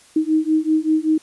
sine beating tone pair, 311.1 / 316.3 Hz, D#4 / D#4, 0 / +29 cents, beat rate 5.2 Hz, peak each -18 dBFS, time 0.16-1.18 s, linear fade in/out 5 ms, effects white hiss -50 dBFS RMS until 1.22 s + resampled to 24000 Hz

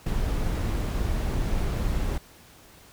brown noise, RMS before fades -26 dBFS, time 0.06-2.18 s, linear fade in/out 5 ms, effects pink hiss -52 dBFS RMS until 2.92 s

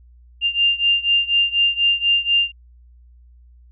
sine beating tone pair, 2794 / 2798.1 Hz, F7 / F7, 0 / +3 cents, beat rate 4.1 Hz, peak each -17 / -19 dBFS, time 0.41-2.52 s, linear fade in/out 50 ms, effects added 60 Hz sine -45 dBFS peak until 3.71 s

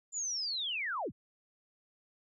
sine linear sweep, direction down, 7200 to 37.44 Hz, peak -33 dBFS, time 0.12-1.12 s, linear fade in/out 50 ms, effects none

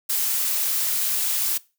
blue noise with amplitude modulation, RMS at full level -21 dBFS, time 0.09-1.58 s, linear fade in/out 10 ms, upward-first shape sine, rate 224 Hz, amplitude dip 50%, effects noise-tail reverb RT60 0.3 s tail -21 dB re dry

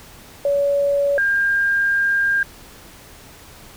sine tone pair in turn, 566 / 1604.1 Hz, C#5 / G6, +36 / +39 cents, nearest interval octave + tritone, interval 1803 cents, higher second, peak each -15 dBFS, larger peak neither, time 0.45-1.18 / 1.18-2.43 s, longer second, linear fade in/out 2 ms, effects pink hiss -43 dBFS RMS until 3.76 s

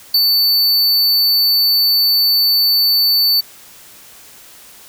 square tone with ADSR envelope, 4500 Hz, C#8, 25 cents sharp, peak -9 dBFS, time 0.14-3.41 s, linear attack 5 ms, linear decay 49 ms, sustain -2 dB, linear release 11 ms, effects white hiss -41 dBFS RMS until 4.88 s

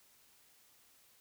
silence, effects white hiss -66 dBFS RMS until 1.2 s

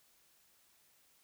silence, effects white hiss -69 dBFS RMS until 1.23 s

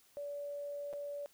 sine tone with dropouts, 575 Hz, D5, 37 cents flat, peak -39 dBFS, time 0.17-1.26 s, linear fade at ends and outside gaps 0 ms, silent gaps 0.929-0.935 s, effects white hiss -67 dBFS RMS until 1.33 s

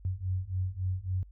sine beating tone pair, 91 / 94.6 Hz, F#2 / F#2, -28 / +39 cents, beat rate 3.6 Hz, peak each -33 / -32 dBFS, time 0.05-1.23 s, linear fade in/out 0 ms, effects added 50 Hz sine -49 dBFS peak until 1.31 s

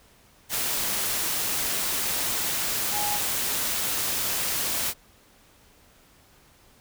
sine tone in noise, 828 Hz, G#5, 5 cents flat, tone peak -29 dBFS, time 2.91-3.2 s, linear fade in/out 50 ms, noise white, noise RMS -27 dBFS, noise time 0.49-4.94 s, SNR -5 dB, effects pink hiss -57 dBFS RMS until 6.8 s

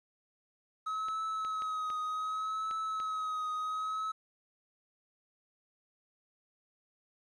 triangle tone with vibrato, 1278 Hz, D#6, 46 cents sharp, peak -31 dBFS, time 0.86-4.12 s, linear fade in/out 10 ms, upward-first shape triangle, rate 0.66 Hz, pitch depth 40 cents each way
clicks, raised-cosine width 0.3 ms, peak -31 dBFS, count 6, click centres 1.085 / 1.449 / 1.621 / 1.902 / 2.711 / 3.001 s
effects resampled to 24000 Hz + 11-bit

